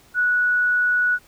sine tone, 1470 Hz, F#6, 12 cents flat, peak -16 dBFS, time 0.14-1.19 s, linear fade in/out 50 ms, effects pink hiss -53 dBFS RMS until 1.27 s

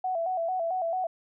sine tone with vibrato, 704 Hz, F5, 14 cents sharp, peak -26 dBFS, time 0.04-1.07 s, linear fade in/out 5 ms, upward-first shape square, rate 4.5 Hz, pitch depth 94 cents each way, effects none

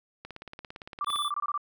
click train, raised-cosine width 0.3 ms, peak -25 dBFS, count 17, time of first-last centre 0.25-1.159 s, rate 17.6 Hz
sine tone bursts, 1174.7 Hz, D6, in tune, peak -27 dBFS, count 10, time 1.01-1.577 s, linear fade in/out 2 ms, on 36 ms, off 23 ms
square tone, 3477 Hz, A7, 21 cents flat, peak -31 dBFS, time 1.06-1.31 s, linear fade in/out 50 ms
effects none

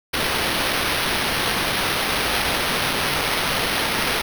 violet noise with sample-and-hold, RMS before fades -22 dBFS, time 0.13-4.22 s, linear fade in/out 10 ms, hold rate 7350 Hz, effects none

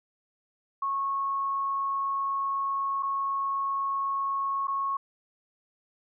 sine tone with dropouts, 1098 Hz, C#6, 17 cents flat, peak -26 dBFS, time 0.82-4.97 s, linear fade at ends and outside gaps 5 ms, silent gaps 3.026-3.03 / 4.672-4.68 s, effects none

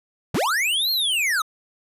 square linear two-way sweep, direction up then down, 83.8 to 4311 to 1210 Hz, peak -20 dBFS, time 0.34-1.42 s, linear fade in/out 5 ms, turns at 0.91 s, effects resampled to 32000 Hz

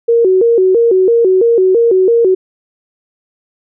sine tone with vibrato, 417.6 Hz, G#4, 10 cents sharp, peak -6 dBFS, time 0.08-2.35 s, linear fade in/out 10 ms, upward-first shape square, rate 3 Hz, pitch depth 190 cents each way, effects none

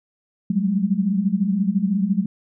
sine tone cluster, 184.4 / 196.2 / 210.4 Hz, F#3 / G3 / G#3, -6 / +2 / +23 cents, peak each -22 dBFS, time 0.5-2.26 s, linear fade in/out 5 ms, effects none

